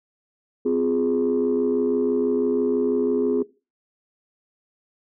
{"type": "chord", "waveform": "sine", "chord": "F minor", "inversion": "second", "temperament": "equal with one note detuned", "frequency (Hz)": [256.7, 349.2, 415.3], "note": ["C4", "F4", "Ab4"], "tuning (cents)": [-33, 0, 0], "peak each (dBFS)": [-22, -25, -20], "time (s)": [0.65, 3.43], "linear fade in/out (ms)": 10, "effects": ["noise-tail reverb RT60 0.3 s tail -19 dB re dry", "tanh soft clip ceiling -13 dBFS"]}